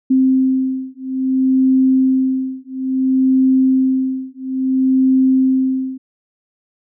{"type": "beating tone pair", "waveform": "sine", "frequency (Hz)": [261.6, 262.19], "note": ["C4", "C4"], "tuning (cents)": [0, 4], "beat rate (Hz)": 0.59, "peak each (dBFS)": -15, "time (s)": [0.1, 5.98], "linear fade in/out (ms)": 10, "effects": []}